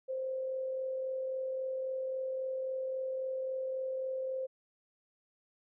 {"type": "tone with amplitude modulation", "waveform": "sine", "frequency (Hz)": 523.3, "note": "C5", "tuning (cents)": 0, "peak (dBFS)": -32, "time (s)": [0.08, 4.47], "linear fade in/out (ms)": 20, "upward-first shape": "sine", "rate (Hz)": 43.7, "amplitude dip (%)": 30, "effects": []}